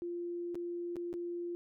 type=tone with dropouts; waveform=sine; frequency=347.1 Hz; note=F4; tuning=11 cents flat; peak=-36 dBFS; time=0.02-1.55 s; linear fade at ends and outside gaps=0 ms; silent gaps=0.546-0.554 / 0.958-0.966 / 1.129-1.139 s; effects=none